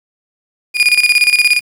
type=tone with tremolo; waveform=35% pulse; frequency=2441 Hz; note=D#7; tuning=34 cents flat; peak=-4 dBFS; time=0.74-1.61 s; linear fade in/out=50 ms; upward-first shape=square; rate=17 Hz; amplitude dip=70%; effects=low-pass 11000 Hz 12 dB/octave + 7-bit